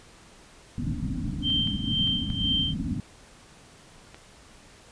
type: low-pass noise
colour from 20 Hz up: white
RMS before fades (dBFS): -30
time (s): 0.78-3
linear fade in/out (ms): 2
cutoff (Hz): 290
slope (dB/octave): 96
type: tone with tremolo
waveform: sine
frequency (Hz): 3136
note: G7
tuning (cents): 0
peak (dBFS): -22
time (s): 1.42-2.75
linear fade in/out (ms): 50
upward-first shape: sine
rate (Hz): 2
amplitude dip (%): 80
type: clicks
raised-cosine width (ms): 0.3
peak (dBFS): -28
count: 5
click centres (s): 1.502 / 1.674 / 2.074 / 2.302 / 4.145
effects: pink hiss -52 dBFS RMS until 4.91 s + resampled to 22050 Hz